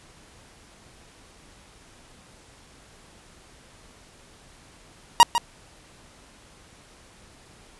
45% pulse tone with echo, 947 Hz, A#5, 27 cents sharp, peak -8 dBFS, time 5.2-5.23 s, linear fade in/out 0 ms, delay 150 ms, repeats 1, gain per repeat -11 dB, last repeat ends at 5.38 s, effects pink hiss -52 dBFS RMS until 7.79 s + resampled to 24000 Hz

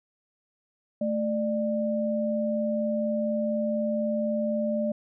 sine tone pair together, 220 / 595.9 Hz, A3 / D5, 0 / +25 cents, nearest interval octave + perfect fourth, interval 1725 cents, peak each -27 dBFS, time 1.01-4.92 s, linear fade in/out 5 ms, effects none

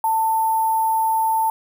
sine tone with sample-and-hold, 890 Hz, A5, 20 cents sharp, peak -16 dBFS, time 0.04-1.5 s, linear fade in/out 2 ms, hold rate 11025 Hz, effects none

